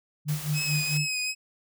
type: tone with tremolo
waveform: sine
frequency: 150.4 Hz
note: D3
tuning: 42 cents sharp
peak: -23 dBFS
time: 0.25-1.09 s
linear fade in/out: 50 ms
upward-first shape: sine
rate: 4.5 Hz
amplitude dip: 90%
type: noise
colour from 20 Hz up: white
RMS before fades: -38 dBFS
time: 0.28-0.98 s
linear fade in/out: 10 ms
type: tone with vibrato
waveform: 20% pulse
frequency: 2534 Hz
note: D#7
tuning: 31 cents sharp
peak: -22 dBFS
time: 0.53-1.35 s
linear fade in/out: 50 ms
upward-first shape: triangle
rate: 2.6 Hz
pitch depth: 37 cents each way
effects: none